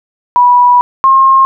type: tone pair in turn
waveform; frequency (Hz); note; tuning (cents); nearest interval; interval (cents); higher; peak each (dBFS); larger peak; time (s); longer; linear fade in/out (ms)
sine; 979 / 1069.7; B5 / C6; -15 / +38; major second; 153; second; -3; neither; 0.36-0.81 / 1.04-1.45; first; 0
effects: none